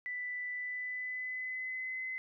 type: tone with pitch glide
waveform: sine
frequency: 1984 to 2040 Hz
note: B6 to C7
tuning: +7 to -44 cents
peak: -36 dBFS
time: 0.06-2.18 s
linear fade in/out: 0 ms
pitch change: +49 cents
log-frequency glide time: 0.52-2.03 s
effects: none